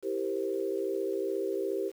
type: chord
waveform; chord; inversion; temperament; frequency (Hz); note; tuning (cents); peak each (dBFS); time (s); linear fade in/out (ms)
sine; C dominant seventh; first; equal; 329.6 / 392 / 466.2 / 523.3; E4 / G4 / Bb4 / C5; 0 / 0 / 0 / 0; -37 / -31 / -37 / -37; 0.02-1.92; 50
effects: 9-bit